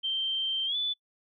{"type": "tone with pitch glide", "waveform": "sine", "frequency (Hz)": [3136, 3480], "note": ["G7", "A7"], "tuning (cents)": [0, -20], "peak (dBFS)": -27, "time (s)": [0.03, 0.94], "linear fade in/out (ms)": 20, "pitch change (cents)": 180, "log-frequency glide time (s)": [0.66, 0.76], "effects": ["noise-tail reverb RT60 0.1 s tail -25 dB re dry"]}